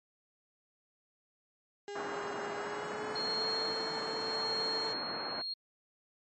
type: tone with pitch glide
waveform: 35% pulse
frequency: 406.6 to 443.4 Hz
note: G#4 to A4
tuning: -37 to +13 cents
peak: -38 dBFS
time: 1.88-4.93 s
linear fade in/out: 0 ms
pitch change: +150 cents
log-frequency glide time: 2.49-3.56 s
type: low-pass noise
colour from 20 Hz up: white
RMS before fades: -40 dBFS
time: 1.95-5.42 s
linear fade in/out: 10 ms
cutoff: 1500 Hz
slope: 24 dB/octave
type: tone with tremolo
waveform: sine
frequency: 4260 Hz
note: C8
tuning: 30 cents sharp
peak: -32 dBFS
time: 3.15-5.54 s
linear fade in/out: 10 ms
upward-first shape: sine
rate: 0.85 Hz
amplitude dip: 55%
effects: high-pass 200 Hz 12 dB/octave + MP3 32 kbps